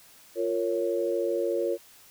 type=chord; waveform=sine; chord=Bb minor; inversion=second; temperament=equal with one note detuned; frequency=349.2 / 461.3 / 554.4 Hz; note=F4 / Bb4 / Db5; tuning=0 / -18 / 0 cents; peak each=-29 dBFS; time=0.35-1.78 s; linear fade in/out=50 ms; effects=white hiss -54 dBFS RMS until 2.1 s

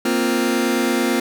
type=chord; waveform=sawtooth; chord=Bb suspended second; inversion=none; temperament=just; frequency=233.1 / 262.2 / 349.6 Hz; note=Bb3 / C4 / F4; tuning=0 / +4 / +2 cents; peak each=-17 dBFS; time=0.05-1.2 s; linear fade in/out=5 ms; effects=none

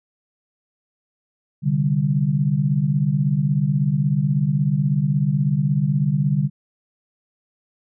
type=chord; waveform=sine; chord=C suspended second; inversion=none; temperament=just; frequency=130.81 / 147.16 / 196.22 Hz; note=C3 / D3 / G3; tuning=0 / +4 / +2 cents; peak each=-24 / -18 / -23 dBFS; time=1.62-6.5 s; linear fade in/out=50 ms; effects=none

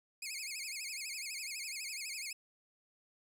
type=tone with vibrato; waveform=15% pulse; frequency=2349 Hz; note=D7; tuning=in tune; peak=-33 dBFS; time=0.22-2.33 s; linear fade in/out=5 ms; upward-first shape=sine; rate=12 Hz; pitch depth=180 cents each way; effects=12-bit

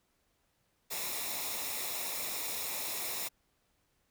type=noise with comb filter; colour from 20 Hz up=white; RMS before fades=-37 dBFS; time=0.9-3.29 s; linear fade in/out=20 ms; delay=0.65 ms; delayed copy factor=-0.6; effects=pink hiss -75 dBFS RMS until 4.1 s

